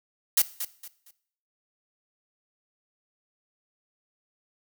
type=noise with echo; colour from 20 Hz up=blue; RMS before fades=-20 dBFS; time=0.37-0.42 s; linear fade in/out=5 ms; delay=230 ms; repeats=3; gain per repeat=-11 dB; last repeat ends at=1.11 s; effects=noise-tail reverb RT60 0.6 s tail -17 dB re dry